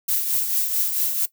violet noise with tremolo, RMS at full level -20 dBFS, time 0.08-1.26 s, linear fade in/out 10 ms, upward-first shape triangle, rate 4.5 Hz, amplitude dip 55%, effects noise-tail reverb RT60 0.1 s tail -17 dB re dry

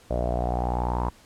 sawtooth tone with low-pass filter sweep, 60.5 Hz, B1, 35 cents flat, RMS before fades -26 dBFS, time 0.1-1.1 s, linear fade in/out 10 ms, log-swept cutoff 610 to 980 Hz, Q 7.5, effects pink hiss -54 dBFS RMS until 1.25 s + low-pass 11000 Hz 12 dB/octave

